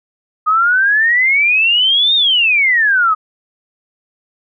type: exponential two-way sweep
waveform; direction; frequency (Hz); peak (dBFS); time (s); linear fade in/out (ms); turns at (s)
sine; up then down; 1237 to 3732 to 1237; -9; 0.46-3.15; 20; 2.15
effects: none